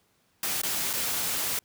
white noise with dropouts, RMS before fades -29 dBFS, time 0.43-1.59 s, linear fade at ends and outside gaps 2 ms, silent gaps 0.617-0.633 / 0.931-0.935 s, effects pink hiss -68 dBFS RMS until 1.64 s + high-pass 80 Hz 12 dB/octave

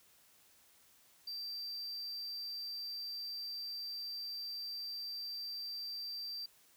triangle tone, 4688 Hz, D8, 4 cents flat, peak -39 dBFS, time 1.27-6.46 s, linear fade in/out 5 ms, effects white hiss -66 dBFS RMS until 6.76 s

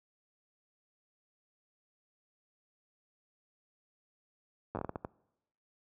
slowing click train, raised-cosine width 1 ms, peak -22 dBFS, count 9, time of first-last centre 4.75-5.049 s, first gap 9 ms, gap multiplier 1.39, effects noise-tail reverb RT60 0.9 s tail -24 dB re dry + high-pass 60 Hz 12 dB/octave

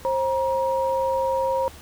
sine tone pair together, 531.9 / 949 Hz, C5 / A#5, +28 / +31 cents, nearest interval minor seventh, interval 1003 cents, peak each -22 / -24 dBFS, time 0.05-1.68 s, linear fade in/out 0 ms, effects added 76 Hz sine -46 dBFS peak until 1.81 s + pink hiss -45 dBFS RMS until 1.81 s

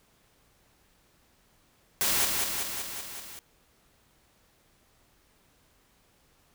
white noise with echo, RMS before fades -26 dBFS, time 2.01-2.25 s, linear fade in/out 0 ms, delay 190 ms, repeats 6, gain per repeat -3 dB, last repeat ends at 3.39 s, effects pink hiss -65 dBFS RMS until 6.54 s

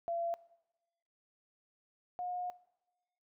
sine tone pair in turn, 680 / 718.8 Hz, F5 / F5, -46 / +50 cents, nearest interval minor second, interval 96 cents, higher second, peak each -33 / -36 dBFS, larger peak first, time 0.08-0.34 / 2.19-2.5 s, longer second, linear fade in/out 0 ms, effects noise-tail reverb RT60 1.0 s tail -20 dB re dry

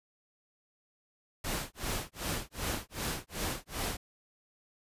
pink noise with tremolo, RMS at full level -33 dBFS, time 1.44-3.97 s, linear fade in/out 5 ms, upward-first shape sine, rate 2.6 Hz, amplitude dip 100%, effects resampled to 32000 Hz

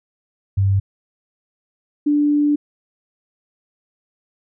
sine tone pair in turn, 97.9 / 293.4 Hz, G2 / D4, -2 / -2 cents, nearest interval octave + perfect fifth, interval 1900 cents, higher second, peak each -13 dBFS, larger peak neither, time 0.57-0.8 / 2.06-2.56 s, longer second, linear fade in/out 10 ms, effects none

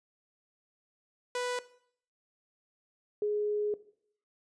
sawtooth / sine tone pair in turn, 493.9 / 417.8 Hz, B4 / G#4, 0 / +10 cents, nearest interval minor third, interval 290 cents, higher first, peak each -27 dBFS, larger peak neither, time 1.35-1.59 / 3.22-3.74 s, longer second, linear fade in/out 2 ms, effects noise-tail reverb RT60 0.6 s tail -17 dB re dry + resampled to 22050 Hz

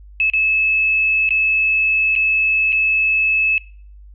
sine tone with dropouts, 2600 Hz, E7, 24 cents flat, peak -13 dBFS, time 0.2-3.58 s, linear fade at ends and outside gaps 1 ms, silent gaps 0.3-0.335 / 1.291-1.306 / 2.153-2.161 / 2.722-2.727 s, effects noise-tail reverb RT60 0.5 s tail -22 dB re dry + added 50 Hz sine -38 dBFS peak until 4.14 s

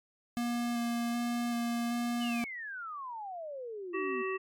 square tone with vibrato, 237.1 Hz, A#3, 30 cents sharp, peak -31 dBFS, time 0.37-2.44 s, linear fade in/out 0 ms, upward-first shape square, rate 1.3 Hz, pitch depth 10 cents each way
sine exponential sweep, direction down, 3074 to 233.1 Hz, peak -38 dBFS, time 2.2-4.23 s, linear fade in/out 20 ms
harmonic tone, 379.7 Hz, F#4, 45 cents sharp, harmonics 1 / 3 / 5 / 7, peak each -33 / -38 / -40 / -41 dBFS, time 3.93-4.38 s, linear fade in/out 20 ms
effects MP3 96 kbps

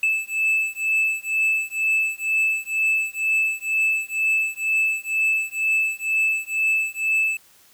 triangle beating tone pair, 2623 / 2625.1 Hz, E7 / E7, -9 / -8 cents, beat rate 2.1 Hz, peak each -21 dBFS, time 0.03-7.37 s, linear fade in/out 2 ms, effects white hiss -54 dBFS RMS until 7.73 s

